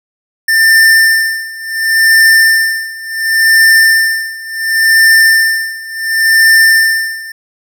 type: tone with tremolo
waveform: square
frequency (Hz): 1793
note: A6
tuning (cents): +32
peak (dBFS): -4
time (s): 0.48-7.32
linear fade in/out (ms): 5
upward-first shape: sine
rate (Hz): 0.7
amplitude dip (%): 90
effects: none